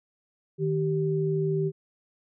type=tone pair together; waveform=sine; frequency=155.56 / 388.6 Hz; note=D#3 / G4; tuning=0 / -15 cents; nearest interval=octave + major third; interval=1585 cents; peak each=-26 dBFS; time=0.58-1.72 s; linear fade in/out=50 ms; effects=none